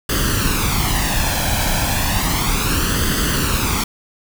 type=noise with flanger; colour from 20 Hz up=pink; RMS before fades=-18 dBFS; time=0.09-3.84 s; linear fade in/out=5 ms; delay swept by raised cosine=0.63 to 1.26 ms; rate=0.33 Hz; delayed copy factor=+0.65; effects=none